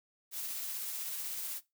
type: noise with tremolo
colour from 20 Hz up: blue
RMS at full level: -38 dBFS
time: 0.31-1.61 s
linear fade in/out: 50 ms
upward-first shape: triangle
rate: 16 Hz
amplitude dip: 25%
effects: noise-tail reverb RT60 0.2 s tail -18 dB re dry